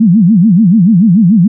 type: tone with vibrato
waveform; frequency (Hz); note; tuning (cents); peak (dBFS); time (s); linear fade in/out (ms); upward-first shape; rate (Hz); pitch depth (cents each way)
sine; 196; G3; 0; -3; 0-1.48; 10; sine; 6.9; 290
effects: none